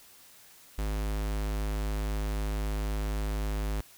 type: tone with notch filter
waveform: square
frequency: 51.91 Hz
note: G#1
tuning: in tune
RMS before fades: -31 dBFS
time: 0.78-3.81 s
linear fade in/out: 5 ms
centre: 110 Hz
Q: 1.7
effects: white hiss -55 dBFS RMS until 3.97 s